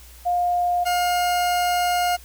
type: tone pair in turn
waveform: sine / 40% pulse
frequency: 708 / 711 Hz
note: F5 / F5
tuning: +23 / +31 cents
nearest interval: unison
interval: 8 cents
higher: second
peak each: -18 dBFS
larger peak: neither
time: 0.25-0.85 / 0.85-2.17 s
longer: second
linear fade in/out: 20 ms
effects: added 60 Hz sine -44 dBFS peak until 2.24 s + white hiss -48 dBFS RMS until 2.24 s